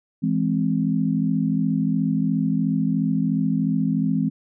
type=chord; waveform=sine; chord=E augmented; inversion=none; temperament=equal; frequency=164.81 / 207.7 / 261.6 Hz; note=E3 / G#3 / B#3; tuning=0 / 0 / 0 cents; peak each=-23 dBFS; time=0.22-4.3 s; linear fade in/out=20 ms; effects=none